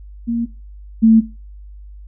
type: tone pair in turn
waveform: sine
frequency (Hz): 233.1 / 223.4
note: A#3 / A3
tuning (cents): 0 / +27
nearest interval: minor second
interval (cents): 73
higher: first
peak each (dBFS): -16 / -6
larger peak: second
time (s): 0.27-0.46 / 1.02-1.21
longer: neither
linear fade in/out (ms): 20
effects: noise-tail reverb RT60 0.3 s tail -19 dB re dry + added 50 Hz sine -34 dBFS peak until 2.07 s